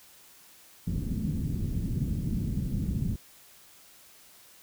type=low-pass noise; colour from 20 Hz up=white; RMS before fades=-30 dBFS; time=0.87-3.16 s; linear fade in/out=5 ms; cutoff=210 Hz; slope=24 dB/octave; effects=white hiss -55 dBFS RMS until 4.62 s